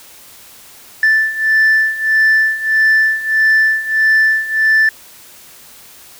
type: beating tone pair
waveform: sine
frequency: 1760 / 1761.6 Hz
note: A6 / A6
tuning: 0 / +2 cents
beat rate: 1.6 Hz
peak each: -13 / -10 dBFS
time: 1.03-4.89 s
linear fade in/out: 2 ms
effects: tanh soft clip ceiling -6 dBFS + white hiss -40 dBFS RMS until 6.19 s